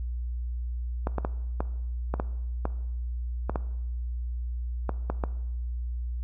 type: clicks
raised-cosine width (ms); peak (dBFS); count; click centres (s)
1; -14; 12; 1.071 / 1.183 / 1.249 / 1.605 / 2.14 / 2.199 / 2.654 / 3.496 / 3.558 / 4.893 / 5.1 / 5.238
effects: noise-tail reverb RT60 0.9 s tail -17 dB re dry + added 60 Hz sine -29 dBFS peak until 6.23 s